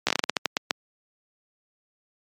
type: slowing click train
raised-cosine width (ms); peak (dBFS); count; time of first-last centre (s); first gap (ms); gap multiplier
0.2; -3; 12; 0.07-0.708; 15; 1.25
effects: high-pass 200 Hz 12 dB/octave + MP3 96 kbps